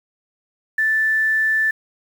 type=tone with quantisation; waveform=sine; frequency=1760 Hz; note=A6; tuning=in tune; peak=-15 dBFS; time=0.78-1.71 s; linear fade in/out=5 ms; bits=7; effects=none